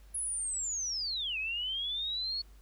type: linear two-way sweep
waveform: sine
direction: down then up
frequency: 10650 to 2500 to 4404 Hz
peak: -32 dBFS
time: 0.14-2.42 s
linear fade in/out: 10 ms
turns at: 1.38 s
effects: added 50 Hz sine -52 dBFS peak until 2.61 s + pink hiss -65 dBFS RMS until 2.61 s